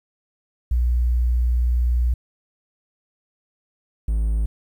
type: tone pair in turn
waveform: sine / triangle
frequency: 60.5 / 54.35 Hz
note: B1 / A1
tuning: -35 / -21 cents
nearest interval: major second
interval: 186 cents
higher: first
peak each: -16 dBFS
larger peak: neither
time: 0.71-2.14 / 4.08-4.46 s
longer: first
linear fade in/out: 5 ms
effects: 9-bit